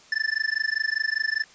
square tone with amplitude modulation, 1760 Hz, A6, in tune, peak -20 dBFS, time 0.12-1.44 s, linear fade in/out 2 ms, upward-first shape sine, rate 25 Hz, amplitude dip 100%, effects white hiss -52 dBFS RMS until 1.54 s + resampled to 16000 Hz

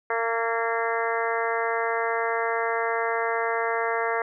harmonic tone with a mistuned harmonic, 228.8 Hz, A#3, 32 cents flat, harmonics 2 / 3 / 4 / 5 / 6 / 7 / 8 / 9, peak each -28 / -30 / -31 / -32 / -33 / -33 / -34 / -35 dBFS, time 0.1-4.22 s, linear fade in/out 2 ms, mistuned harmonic 7, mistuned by +36 cents, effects none

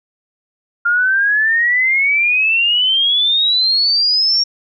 sine exponential sweep, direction up, 1396.9 to 5588 Hz, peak -11 dBFS, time 0.85-4.44 s, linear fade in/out 10 ms, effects none

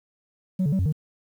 sine tone with pitch steps, 186.1 / 143.8 / 191 / 91.3 / 153.3 Hz, F#3 / D3 / G3 / F#2 / D#3, +10 / -36 / -45 / -23 / -25 cents, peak -17 dBFS, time 0.59-0.925 s, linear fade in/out 10 ms, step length 67 ms, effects tanh soft clip ceiling -19 dBFS + 9-bit

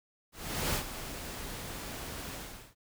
pink noise with ADSR envelope, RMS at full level -30 dBFS, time 0.32-2.75 s, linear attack 420 ms, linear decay 98 ms, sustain -11 dB, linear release 410 ms, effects none

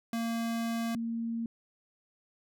square / sine tone pair in turn, 230 / 230 Hz, A#3 / A#3, -23 / -23 cents, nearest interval unison, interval 0 cents, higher neither, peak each -31 / -31 dBFS, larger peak neither, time 0.13-0.95 / 0.95-1.46 s, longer first, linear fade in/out 2 ms, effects none

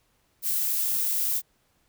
violet noise, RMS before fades -26 dBFS, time 0.42-1.42 s, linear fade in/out 50 ms, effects pink hiss -68 dBFS RMS until 1.88 s

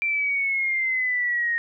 sine exponential sweep, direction down, 2358 to 1858 Hz, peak -21 dBFS, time 0.02-1.58 s, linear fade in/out 0 ms, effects none

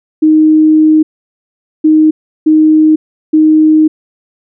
sine tone bursts at uneven times, 311.1 Hz, D#4, in tune, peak -3 dBFS, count 4, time 0.22-1.03 / 1.84-2.11 / 2.46-2.96 / 3.33-3.88 s, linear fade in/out 10 ms, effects none

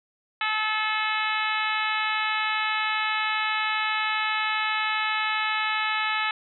harmonic tone, 432.5 Hz, A4, 30 cents flat, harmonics 2 / 3 / 4 / 5 / 6 / 7 / 8 / 9, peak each -31 / -29 / -30 / -31 / -31 / -35 / -38 / -37 dBFS, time 0.41-6.31 s, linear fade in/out 2 ms, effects none

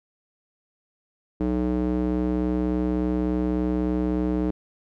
square tone with band-pass filter, 61.74 Hz, B1, in tune, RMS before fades -24 dBFS, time 1.4-4.51 s, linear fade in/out 5 ms, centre 310 Hz, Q 1.9, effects none

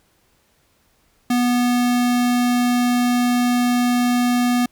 square tone, 244.6 Hz, B3, 16 cents flat, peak -16 dBFS, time 1.3-4.66 s, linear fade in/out 5 ms, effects pink hiss -61 dBFS RMS until 4.71 s

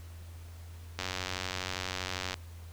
click train, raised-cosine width 0.2 ms, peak -16 dBFS, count 126, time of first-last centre 0.99-2.341 s, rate 92.5 Hz, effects added 84 Hz sine -44 dBFS peak until 2.72 s + pink hiss -57 dBFS RMS until 2.72 s

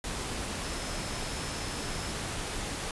sine tone in noise, 5230 Hz, E8, 15 cents flat, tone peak -46 dBFS, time 0.63-2.11 s, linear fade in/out 2 ms, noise pink, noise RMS -35 dBFS, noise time 0.04-2.91 s, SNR -14 dB, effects resampled to 24000 Hz

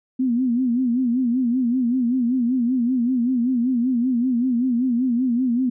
sine tone with vibrato, 246.9 Hz, B3, in tune, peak -17 dBFS, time 0.19-5.7 s, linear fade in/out 10 ms, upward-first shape sine, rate 5.2 Hz, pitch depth 110 cents each way, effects none

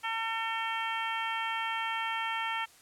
harmonic tone, 450 Hz, A4, 39 cents sharp, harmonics 2 / 3 / 4 / 5 / 6 / 7, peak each -35 / -37 / -38 / -39 / -40 / -40 dBFS, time 0.03-2.66 s, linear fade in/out 20 ms, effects white hiss -58 dBFS RMS until 2.81 s + low-pass 11000 Hz 12 dB/octave

